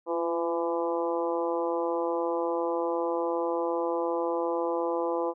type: harmonic tone with a mistuned harmonic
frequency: 168.1 Hz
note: E3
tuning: 34 cents sharp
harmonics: 2 / 3 / 4 / 5 / 6 / 7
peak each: -31 / -29 / -37 / -35 / -35 / -42 dBFS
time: 0.06-5.34 s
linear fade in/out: 50 ms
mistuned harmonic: 2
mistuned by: +28 cents
effects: none